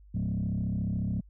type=tone with frequency modulation; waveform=sine; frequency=146.83 Hz; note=D3; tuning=in tune; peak=-26 dBFS; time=0.14-1.21 s; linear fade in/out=10 ms; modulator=34.1 Hz; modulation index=2.2; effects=tanh soft clip ceiling -24 dBFS + added 50 Hz sine -51 dBFS peak until 1.29 s